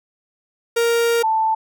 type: tone pair in turn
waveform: 45% pulse / sine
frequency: 466.7 / 883 Hz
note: A#4 / A5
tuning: +2 / +6 cents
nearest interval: major seventh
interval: 1104 cents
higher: second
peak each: -15 dBFS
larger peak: neither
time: 0.76-1.23 / 1.23-1.55 s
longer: first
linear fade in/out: 10 ms
effects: none